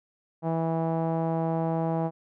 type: tone with low-pass filter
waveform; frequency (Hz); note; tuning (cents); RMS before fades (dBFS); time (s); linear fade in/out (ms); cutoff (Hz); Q
sawtooth; 163.5; E3; -14; -27; 0.42-2.11; 50; 780; 2.9
effects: none